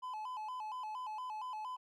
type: tone with vibrato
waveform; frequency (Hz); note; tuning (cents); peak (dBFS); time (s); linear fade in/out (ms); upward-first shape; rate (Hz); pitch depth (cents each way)
triangle; 932.3; A#5; 0; -38; 0.02-1.77; 20; square; 4.3; 140
effects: none